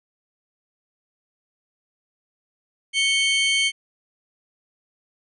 40% pulse tone pair together, 2213 / 3121 Hz, C#7 / G7, -3 / -8 cents, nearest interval tritone, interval 595 cents, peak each -20 dBFS, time 2.93-3.72 s, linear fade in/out 50 ms, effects resampled to 24000 Hz

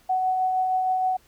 sine tone with tremolo, 746 Hz, F#5, 14 cents sharp, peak -19 dBFS, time 0.09-1.17 s, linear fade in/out 10 ms, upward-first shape triangle, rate 6.4 Hz, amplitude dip 30%, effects pink hiss -59 dBFS RMS until 1.27 s

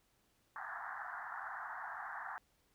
white band-pass noise, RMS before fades -45 dBFS, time 0.56-2.38 s, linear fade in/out 0 ms, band 700 to 1800 Hz, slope 96 dB/octave, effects pink hiss -75 dBFS RMS until 2.74 s

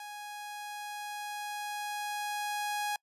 sawtooth tone with level ramp, 830 Hz, G#5, 1 cent flat, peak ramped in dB -38 to -27 dBFS, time 0-2.96 s, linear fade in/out 2 ms, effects noise-tail reverb RT60 0.1 s tail -26 dB re dry + resampled to 32000 Hz

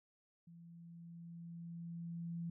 sine tone with level ramp, 169.1 Hz, E3, 44 cents sharp, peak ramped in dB -55 to -39 dBFS, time 0.47-2.5 s, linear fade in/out 5 ms, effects none

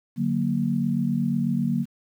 sine chord, D augmented, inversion none, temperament equal, 146.83 / 185 / 233.1 Hz, D3 / F#3 / A#3, 0 / 0 / 0 cents, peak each -27 / -26 / -24 dBFS, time 0.16-1.86 s, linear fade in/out 50 ms, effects 9-bit

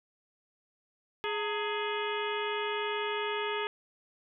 harmonic tone with a mistuned harmonic, 418.6 Hz, G#4, 14 cents sharp, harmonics 1 / 2 / 3 / 4 / 5 / 6 / 7 / 8, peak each -34 / -37 / -39 / -40 / -41 / -42 / -42 / -43 dBFS, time 1.24-3.67 s, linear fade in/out 0 ms, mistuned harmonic 2, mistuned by +140 cents, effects none

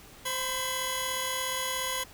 15% pulse tone cluster, 522 / 1007 / 3342 Hz, C5 / B5 / G#7, -4 / +33 / +10 cents, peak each -29 / -27 / -27 dBFS, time 0.25-2.04 s, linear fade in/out 10 ms, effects pink hiss -51 dBFS RMS until 2.13 s

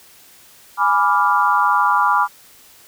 sine chord, G# diminished seventh, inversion none, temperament equal, 830.6 / 987.8 / 1174.7 / 1396.9 Hz, G#5 / B5 / D6 / F6, 0 / 0 / 0 / 0 cents, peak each -20 / -17 / -17 / -20 dBFS, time 0.77-2.28 s, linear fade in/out 50 ms, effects white hiss -47 dBFS RMS until 2.87 s

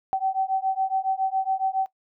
sine beating tone pair, 763 / 770.2 Hz, G5 / G5, -47 / -31 cents, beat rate 7.2 Hz, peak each -25 dBFS, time 0.13-1.86 s, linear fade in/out 0 ms, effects noise-tail reverb RT60 0.1 s tail -19 dB re dry

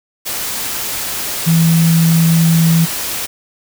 sine tone in noise, 164.81 Hz, E3, in tune, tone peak -8 dBFS, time 1.46-2.86 s, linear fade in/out 20 ms, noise white, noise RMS -21 dBFS, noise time 0.25-3.27 s, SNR +10 dB, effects none

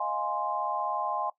sine chord, F minor seventh, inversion third, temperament equal, 622.3 / 698.5 / 830.6 / 1046.5 Hz, Eb5 / F5 / Ab5 / C6, 0 / 0 / 0 / 0 cents, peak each -37 / -36 / -32 / -32 dBFS, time 0-1.3 s, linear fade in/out 5 ms, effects noise-tail reverb RT60 0.1 s tail -17 dB re dry

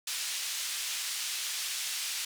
pink band-pass noise, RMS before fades -35 dBFS, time 0.07-2.25 s, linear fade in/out 5 ms, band 3000 to 10000 Hz, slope 12 dB/octave, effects none

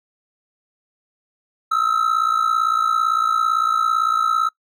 triangle ring-modulated tone, 1307 Hz, E6, 15 cents flat, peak -11 dBFS, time 1.71-4.49 s, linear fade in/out 10 ms, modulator 28.9 Hz, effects noise-tail reverb RT60 0.1 s tail -22 dB re dry

